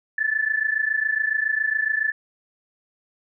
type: tone pair together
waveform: sine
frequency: 1732.8 / 1760 Hz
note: A6 / A6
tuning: -27 / 0 cents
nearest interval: unison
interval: 27 cents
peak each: -23 dBFS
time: 0.18-2.12 s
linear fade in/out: 5 ms
effects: none